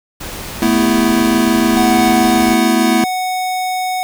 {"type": "noise", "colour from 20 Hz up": "pink", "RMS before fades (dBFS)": -27, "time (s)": [0.2, 2.55], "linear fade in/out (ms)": 10}
{"type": "chord", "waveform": "square", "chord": "A suspended second", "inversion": "none", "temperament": "equal", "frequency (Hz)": [220, 246.9, 329.6], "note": ["A3", "B3", "E4"], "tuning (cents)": [0, 0, 0], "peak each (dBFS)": -16, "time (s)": [0.62, 3.04], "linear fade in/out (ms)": 2}
{"type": "tone with pitch glide", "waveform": "sine", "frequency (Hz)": [396.6, 367.9], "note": ["G4", "F#4"], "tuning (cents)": [20, -10], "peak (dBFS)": -25, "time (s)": [0.72, 3], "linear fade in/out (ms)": 50, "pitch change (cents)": -130, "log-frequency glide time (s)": [2.4, 2.77]}
{"type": "tone", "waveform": "square", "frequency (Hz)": 740, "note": "F#5", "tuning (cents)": 0, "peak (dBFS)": -17, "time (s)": [1.77, 4.03], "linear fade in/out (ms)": 0}
{"effects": []}